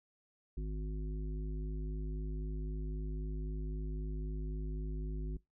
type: harmonic tone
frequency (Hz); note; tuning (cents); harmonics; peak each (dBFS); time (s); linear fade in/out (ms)
51.91; G#1; 0; 1 / 3 / 5 / 7; -36 / -45 / -50 / -51; 0.57-5.37; 5
effects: noise-tail reverb RT60 0.2 s tail -22 dB re dry